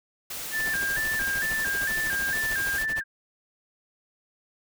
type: noise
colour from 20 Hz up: white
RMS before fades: -35 dBFS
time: 0.3-2.83 s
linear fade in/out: 5 ms
type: tone with vibrato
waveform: sine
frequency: 1683 Hz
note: G#6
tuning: 23 cents sharp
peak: -25 dBFS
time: 0.51-3.04 s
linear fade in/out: 50 ms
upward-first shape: square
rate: 2.2 Hz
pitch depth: 82 cents each way
type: noise with tremolo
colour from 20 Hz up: pink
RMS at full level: -36 dBFS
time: 0.58-3.01 s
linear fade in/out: 20 ms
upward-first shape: sine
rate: 13 Hz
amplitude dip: 95%
effects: none